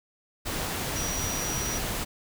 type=tone in noise; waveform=sine; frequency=5800 Hz; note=F#8; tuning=35 cents flat; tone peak=-32 dBFS; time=0.95-1.79 s; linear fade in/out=20 ms; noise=pink; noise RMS=-31 dBFS; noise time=0.45-2.05 s; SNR=-4 dB; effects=none